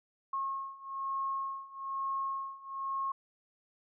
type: beating tone pair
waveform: sine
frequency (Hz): 1084 / 1085.1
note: C#6 / C#6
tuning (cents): -39 / -37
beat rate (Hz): 1.1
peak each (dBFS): -38 / -36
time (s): 0.33-3.12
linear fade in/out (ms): 5
effects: none